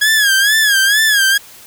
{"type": "tone with vibrato", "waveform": "sawtooth", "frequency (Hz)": 1661, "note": "G#6", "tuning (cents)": 0, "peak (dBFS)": -6, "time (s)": [0.01, 1.38], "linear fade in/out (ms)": 10, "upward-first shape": "sine", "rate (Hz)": 2.2, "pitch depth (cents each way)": 110, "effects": ["white hiss -39 dBFS RMS until 1.66 s"]}